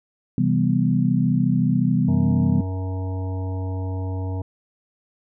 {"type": "chord", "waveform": "sine", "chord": "C major seventh", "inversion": "none", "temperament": "equal", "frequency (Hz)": [130.81, 164.81, 196, 246.9], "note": ["C3", "E3", "G3", "B3"], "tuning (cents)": [0, 0, 0, 0], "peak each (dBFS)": -22, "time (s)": [0.38, 2.61], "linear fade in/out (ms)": 2}
{"type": "harmonic tone", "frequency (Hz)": 93.6, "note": "F#2", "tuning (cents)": 20, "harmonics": [1, 3, 5, 7, 9, 10], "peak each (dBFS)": [-24, -34, -38, -41, -43, -44], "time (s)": [2.08, 4.42], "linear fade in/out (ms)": 5}
{"effects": []}